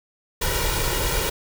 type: noise with comb filter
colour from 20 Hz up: pink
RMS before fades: -23 dBFS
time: 0.41-1.3 s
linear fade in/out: 10 ms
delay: 2.1 ms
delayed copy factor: +0.75
effects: none